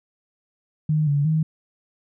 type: tone with pitch steps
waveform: sine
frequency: 153.8 / 143.5 / 157.5 Hz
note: D#3 / D3 / D#3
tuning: -20 / -40 / +21 cents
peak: -17 dBFS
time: 0.89-1.43 s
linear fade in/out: 5 ms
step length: 180 ms
effects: none